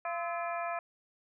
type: harmonic tone with a mistuned harmonic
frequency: 342.5 Hz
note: F4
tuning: 34 cents flat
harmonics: 2 / 3 / 4 / 5 / 6 / 7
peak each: -35 / -40 / -40 / -44 / -52 / -44 dBFS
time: 0.05-0.79 s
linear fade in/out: 2 ms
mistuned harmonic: 4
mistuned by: -93 cents
effects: none